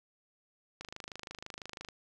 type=click train; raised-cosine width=0.2 ms; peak=-25 dBFS; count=29; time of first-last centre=0.81-1.887 s; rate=26 Hz; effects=none